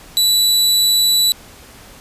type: tone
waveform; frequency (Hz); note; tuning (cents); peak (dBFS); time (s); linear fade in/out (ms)
sawtooth; 3951; B7; 0; -8; 0.17-1.32; 0
effects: pink hiss -41 dBFS RMS until 2 s + resampled to 32000 Hz